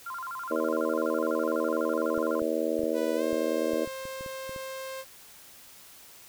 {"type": "tone with vibrato", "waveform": "sine", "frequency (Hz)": 1200, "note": "D6", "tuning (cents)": 37, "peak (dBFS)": -34, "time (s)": [0.06, 2.4], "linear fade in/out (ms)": 5, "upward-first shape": "square", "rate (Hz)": 12, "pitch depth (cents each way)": 250}
{"type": "harmonic tone", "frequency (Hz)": 79.8, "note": "D#2", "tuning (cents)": 44, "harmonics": [3, 4, 5, 6, 7, 8], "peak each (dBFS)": [-36, -31, -36, -31, -31, -35], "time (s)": [0.5, 3.86], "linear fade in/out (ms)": 20}
{"type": "clicks", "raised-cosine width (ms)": 3, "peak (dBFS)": -31, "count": 12, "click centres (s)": [2.177, 2.42, 2.793, 2.835, 3.33, 3.735, 3.875, 4.054, 4.209, 4.262, 4.494, 4.562]}
{"type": "tone with pitch glide", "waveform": "sawtooth", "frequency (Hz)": [493.9, 529.3], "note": ["B4", "C5"], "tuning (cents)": [0, 20], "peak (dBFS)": -32, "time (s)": [2.93, 5.05], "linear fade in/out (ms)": 50, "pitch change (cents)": 120, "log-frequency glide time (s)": [3.16, 3.23]}
{"effects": ["white hiss -51 dBFS RMS until 6.28 s"]}